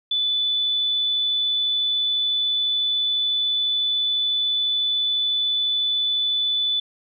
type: tone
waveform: sine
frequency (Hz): 3486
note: A7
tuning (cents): -17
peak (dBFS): -19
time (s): 0.11-6.8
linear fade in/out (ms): 5
effects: none